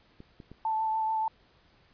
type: clicks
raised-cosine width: 3 ms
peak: -33 dBFS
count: 3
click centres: 0.204 / 0.402 / 0.516 s
type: tone with vibrato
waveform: sine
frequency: 880 Hz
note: A5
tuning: in tune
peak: -26 dBFS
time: 0.65-1.28 s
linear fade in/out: 2 ms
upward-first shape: sine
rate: 6.9 Hz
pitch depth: 16 cents each way
effects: pink hiss -63 dBFS RMS until 1.93 s + resampled to 11025 Hz